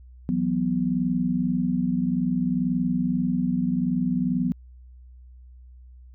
sine chord, E suspended second, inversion none, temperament just, 164.81 / 185.42 / 247.2 Hz, E3 / F#3 / B3, 0 / +4 / +2 cents, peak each -29 / -25 / -24 dBFS, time 0.29-4.52 s, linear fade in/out 0 ms, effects added 62 Hz sine -44 dBFS peak until 6.14 s

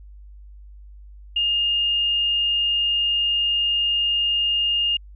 sine tone, 2830 Hz, F7, 22 cents sharp, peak -18 dBFS, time 1.36-4.97 s, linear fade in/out 5 ms, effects added 50 Hz sine -40 dBFS peak until 5.15 s

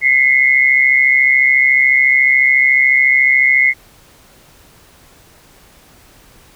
sine tone pair together, 2027 / 2161 Hz, B6 / C#7, +45 / -45 cents, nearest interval minor second, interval 110 cents, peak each -11 dBFS, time 0.01-3.74 s, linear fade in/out 50 ms, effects pink hiss -46 dBFS RMS until 6.55 s

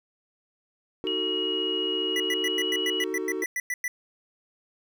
triangle chord, D# diminished, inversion none, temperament just, 311.1 / 373.4 / 448 Hz, D#4 / F#4 / A4, 0 / +16 / +31 cents, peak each -32 / -29 / -32 dBFS, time 1.04-3.44 s, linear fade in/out 0 ms
sine tone with pitch glide, 2892 to 2917 Hz, F#7 to F#7, -40 to -25 cents, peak -27 dBFS, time 1.07-3.04 s, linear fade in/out 0 ms, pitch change +15 cents, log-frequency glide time 2.12-2.69 s
square tone bursts, 1975.5 Hz, B6, in tune, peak -27 dBFS, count 13, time 2.16-3.88 s, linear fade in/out 2 ms, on 40 ms, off 100 ms
effects none

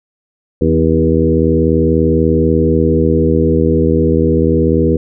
harmonic tone with a mistuned harmonic, 80.3 Hz, E2, 45 cents flat, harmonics 1 / 2 / 3 / 4 / 5 / 6, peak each -16 / -16 / -16 / -16 / -16 / -16 dBFS, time 0.61-4.97 s, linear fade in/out 5 ms, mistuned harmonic 3, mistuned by +26 cents, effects none

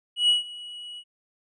triangle tone with ADSR envelope, 2923 Hz, F#7, 22 cents flat, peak -14 dBFS, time 0.16-1.04 s, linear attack 130 ms, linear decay 140 ms, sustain -21 dB, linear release 60 ms, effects resampled to 22050 Hz

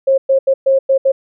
sine tone bursts at uneven times, 538 Hz, C5, 48 cents sharp, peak -8 dBFS, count 6, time 0.07-0.18 / 0.29-0.39 / 0.47-0.54 / 0.66-0.79 / 0.89-0.98 / 1.05-1.12 s, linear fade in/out 10 ms, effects none

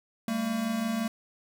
square tone pair together, 200.7 / 226.4 Hz, G3 / A3, +41 / +50 cents, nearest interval major second, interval 209 cents, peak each -35 / -29 dBFS, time 0.28-1.08 s, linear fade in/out 2 ms, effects none

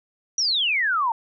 sine exponential sweep, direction down, 5920 to 880 Hz, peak -19 dBFS, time 0.38-1.12 s, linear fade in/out 2 ms, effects none

